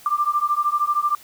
sine beating tone pair, 1180 / 1193 Hz, D6 / D6, +8 / +27 cents, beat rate 13 Hz, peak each -21 dBFS, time 0.06-1.15 s, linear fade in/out 2 ms, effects white hiss -47 dBFS RMS until 1.23 s

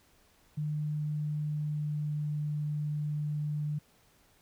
sine tone with pitch glide, 150.8 to 149.33 Hz, D3 to D3, +46 to +29 cents, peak -30 dBFS, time 0.57-3.79 s, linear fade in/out 10 ms, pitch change -17 cents, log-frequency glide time 0.71-2.31 s, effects pink hiss -65 dBFS RMS until 4.41 s

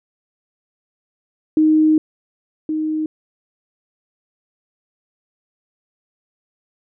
sine tone pair in turn, 311.1 / 311.1 Hz, D#4 / D#4, 0 / 0 cents, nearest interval unison, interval 0 cents, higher neither, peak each -10 / -18 dBFS, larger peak first, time 1.57-1.98 / 2.69-3.06 s, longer first, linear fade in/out 2 ms, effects none

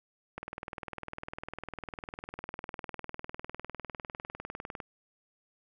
click train, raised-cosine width 0.5 ms, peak -23 dBFS, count 89, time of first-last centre 0.38-4.802 s, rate 19.9 Hz, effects none

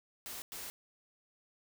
white noise bursts at uneven times, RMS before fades -44 dBFS, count 2, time 0.26-0.42 / 0.52-0.7 s, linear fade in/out 0 ms, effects none

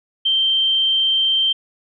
sine tone, 3136 Hz, G7, in tune, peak -14 dBFS, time 0.25-1.53 s, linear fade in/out 10 ms, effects none

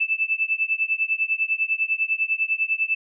sine tone with tremolo, 2637 Hz, E7, in tune, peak -16 dBFS, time 0-2.95 s, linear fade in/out 10 ms, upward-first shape triangle, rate 10 Hz, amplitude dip 100%, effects none

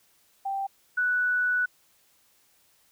sine tone pair in turn, 784 / 1480 Hz, G5 / F#6, 0 / 0 cents, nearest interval major seventh, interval 1100 cents, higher second, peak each -27 / -22 dBFS, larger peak second, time 0.45-0.67 / 0.97-1.66 s, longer second, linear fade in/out 10 ms, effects white hiss -64 dBFS RMS until 2.91 s

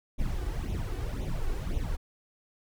brown noise with flanger, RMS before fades -31 dBFS, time 0.18-1.97 s, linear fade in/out 20 ms, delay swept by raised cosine 0.31 to 2.71 ms, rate 1.9 Hz, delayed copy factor +0.75, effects none

